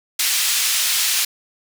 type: band-pass noise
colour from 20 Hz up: pink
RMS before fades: -19 dBFS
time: 0.19-1.25 s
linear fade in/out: 5 ms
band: 2900 to 16000 Hz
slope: 12 dB/octave
effects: none